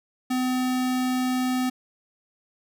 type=tone; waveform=square; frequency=254.3 Hz; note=C4; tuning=49 cents flat; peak=-23 dBFS; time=0.3-1.7 s; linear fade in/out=10 ms; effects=none